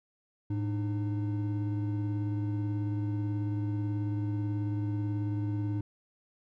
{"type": "tone pair together", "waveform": "triangle", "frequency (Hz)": [106.91, 302.4], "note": ["A2", "D#4"], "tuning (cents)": [-49, -49], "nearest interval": "octave + tritone", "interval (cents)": 1800, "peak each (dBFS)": [-28, -33], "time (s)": [0.5, 5.81], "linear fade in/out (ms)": 5, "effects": []}